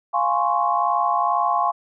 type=chord; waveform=sine; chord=Db major seventh; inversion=first; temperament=equal; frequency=698.5 / 830.6 / 1046.5 / 1108.7 Hz; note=F5 / Ab5 / C6 / Db6; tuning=0 / 0 / 0 / 0 cents; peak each=-23 dBFS; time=0.13-1.72 s; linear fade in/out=20 ms; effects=none